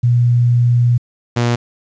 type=tone pair in turn; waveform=sine / sawtooth; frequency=120.8 / 119.62 Hz; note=B2 / A#2; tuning=-38 / +45 cents; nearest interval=unison; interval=17 cents; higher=first; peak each=-9 dBFS; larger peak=neither; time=0.03-0.98 / 1.36-1.56 s; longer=first; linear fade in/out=10 ms; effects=resampled to 16000 Hz + 8-bit